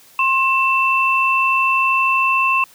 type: tone pair together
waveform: sine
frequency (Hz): 1061.8 / 2667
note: C6 / E7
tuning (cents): +25 / +20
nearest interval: octave + major third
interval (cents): 1595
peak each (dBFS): -16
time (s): 0.19-2.64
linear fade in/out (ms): 2
effects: white hiss -48 dBFS RMS until 2.74 s + high-pass 80 Hz 12 dB/octave